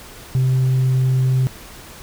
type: tone with tanh clipping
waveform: sine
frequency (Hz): 129.8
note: C3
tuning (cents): -13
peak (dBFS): -14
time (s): 0.35-1.47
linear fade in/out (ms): 0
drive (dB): 1
effects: pink hiss -39 dBFS RMS until 2.02 s